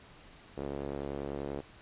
sawtooth tone with band-pass filter, 70.2 Hz, C#2, 22 cents sharp, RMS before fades -38 dBFS, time 0.57-1.61 s, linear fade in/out 10 ms, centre 440 Hz, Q 1.6, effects pink hiss -55 dBFS RMS until 1.81 s + resampled to 8000 Hz

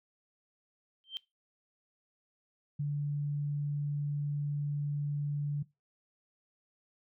sine tone with exponential growth, 3136 Hz, G7, in tune, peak -31 dBFS, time 1.04-1.17 s, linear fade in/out 0 ms, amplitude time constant 28 ms
sine tone, 145.3 Hz, D3, 18 cents flat, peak -30 dBFS, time 2.79-5.63 s, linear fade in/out 10 ms
effects noise-tail reverb RT60 0.2 s tail -19 dB re dry

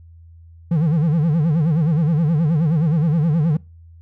triangle tone with vibrato, 158.1 Hz, D#3, 28 cents sharp, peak -12 dBFS, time 0.71-3.57 s, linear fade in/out 5 ms, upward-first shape sine, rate 9.5 Hz, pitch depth 160 cents each way, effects noise-tail reverb RT60 0.3 s tail -24 dB re dry + added 83 Hz sine -41 dBFS peak until 4.01 s

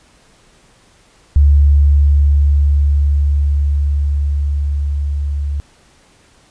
sine tone with level ramp, 71.8 Hz, D2, 39 cents flat, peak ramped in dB -5 to -16 dBFS, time 1.36-5.6 s, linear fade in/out 0 ms, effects pink hiss -50 dBFS RMS until 6.5 s + resampled to 22050 Hz

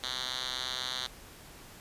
5% pulse tone with band-pass filter, 128 Hz, C3, 38 cents flat, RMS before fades -36 dBFS, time 0.03-1.07 s, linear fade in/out 5 ms, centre 3800 Hz, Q 2.3, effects pink hiss -51 dBFS RMS until 1.8 s + resampled to 32000 Hz

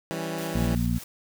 15% pulse chord, C# diminished, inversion first, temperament equal, 164.81 / 196 / 277.2 Hz, E3 / G3 / C#4, 0 / 0 / 0 cents, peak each -25 / -29 / -31 dBFS, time 0.11-0.75 s, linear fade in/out 0 ms
white noise with tremolo, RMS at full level -42 dBFS, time 0.38-1.04 s, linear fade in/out 5 ms, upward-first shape square, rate 5.2 Hz, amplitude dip 35%
harmonic tone, 59 Hz, A#1, 22 cents sharp, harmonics 1 / 2 / 3 / 4, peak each -28 / -28 / -28 / -28 dBFS, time 0.54-0.99 s, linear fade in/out 20 ms
effects none

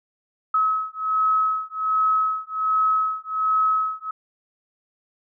sine beating tone pair, 1283 / 1284.3 Hz, E6 / E6, -47 / -46 cents, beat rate 1.3 Hz, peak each -22 dBFS, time 0.54-4.11 s, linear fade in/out 5 ms, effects none

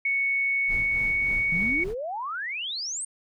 sine tone with pitch glide, 2217 to 2230 Hz, C#7 to C#7, 0 to +10 cents, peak -22 dBFS, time 0.05-1.84 s, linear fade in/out 5 ms, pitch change +10 cents, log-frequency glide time 0.56-1.46 s
brown noise with tremolo, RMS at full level -34 dBFS, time 0.67-1.95 s, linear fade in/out 50 ms, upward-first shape triangle, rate 3.4 Hz, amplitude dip 65%
sine exponential sweep, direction up, 156 to 8930 Hz, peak -29 dBFS, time 1.52-3.05 s, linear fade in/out 5 ms
effects none

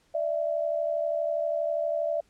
sine tone pair together, 591.6 / 664 Hz, D5 / E5, +13 / +12 cents, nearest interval major second, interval 199 cents, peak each -28 dBFS, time 0.14-2.21 s, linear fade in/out 10 ms, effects pink hiss -66 dBFS RMS until 2.29 s + low-pass 9000 Hz 12 dB/octave

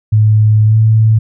sine tone with pitch glide, 107.6 to 110.31 Hz, A2 to A2, -38 to +5 cents, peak -5 dBFS, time 0.12-1.19 s, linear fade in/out 10 ms, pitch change +43 cents, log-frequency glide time 0.66-0.76 s, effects none

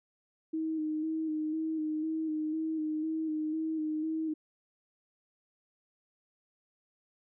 sine tone with vibrato, 313.7 Hz, D#4, 14 cents sharp, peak -30 dBFS, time 0.53-4.34 s, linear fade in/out 10 ms, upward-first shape square, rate 2 Hz, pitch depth 26 cents each way, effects none

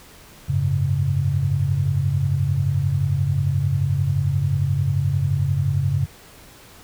sine chord, F# suspended second, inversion none, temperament equal, 92.5 / 103.83 / 138.59 Hz, F#2 / G#2 / C#3, 0 / 0 / 0 cents, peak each -23 / -24 / -20 dBFS, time 0.48-6.06 s, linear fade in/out 20 ms, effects pink hiss -46 dBFS RMS until 6.83 s

